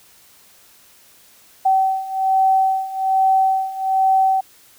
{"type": "beating tone pair", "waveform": "sine", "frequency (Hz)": [765, 766.2], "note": ["G5", "G5"], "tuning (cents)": [-42, -40], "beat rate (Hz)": 1.2, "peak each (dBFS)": [-19, -16], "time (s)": [1.65, 4.41], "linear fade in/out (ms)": 10, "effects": ["white hiss -50 dBFS RMS until 4.78 s"]}